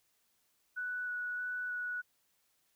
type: tone with vibrato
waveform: sine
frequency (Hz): 1476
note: F#6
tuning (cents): -5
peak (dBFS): -35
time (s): 0.76-2.02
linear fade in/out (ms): 20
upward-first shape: square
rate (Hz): 1.6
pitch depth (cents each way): 8
effects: white hiss -75 dBFS RMS until 2.75 s